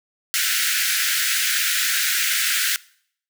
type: high-pass noise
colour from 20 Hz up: pink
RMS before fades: -21 dBFS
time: 0.34-2.76 s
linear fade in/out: 0 ms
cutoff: 1400 Hz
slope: 96 dB/octave
effects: noise-tail reverb RT60 0.6 s tail -22 dB re dry